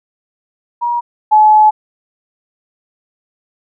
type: tone pair in turn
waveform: sine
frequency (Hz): 954 / 855.8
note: A#5 / A5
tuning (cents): +40 / -48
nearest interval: major second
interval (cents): 188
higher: first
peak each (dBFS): -13 / -4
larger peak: second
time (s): 0.81-1.01 / 1.31-1.71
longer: second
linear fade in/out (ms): 20
effects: none